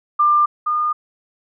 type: tone pair in turn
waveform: sine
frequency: 1193 / 1216.7 Hz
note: D6 / D#6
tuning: +27 / -39 cents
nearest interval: unison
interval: 34 cents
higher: second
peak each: -11 / -16 dBFS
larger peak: first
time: 0.19-0.46 / 0.66-0.93 s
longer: neither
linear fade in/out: 10 ms
effects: none